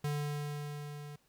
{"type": "tone with level ramp", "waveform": "square", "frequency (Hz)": 146.8, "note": "D3", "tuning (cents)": 0, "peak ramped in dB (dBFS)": [-32, -45], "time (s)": [0.04, 1.16], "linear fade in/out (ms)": 5, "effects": ["pink hiss -71 dBFS RMS until 1.28 s"]}